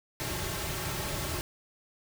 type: noise with comb filter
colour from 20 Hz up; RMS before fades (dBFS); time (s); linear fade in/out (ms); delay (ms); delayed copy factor
pink; -34; 0.2-1.41; 0; 4.1; -0.65
effects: none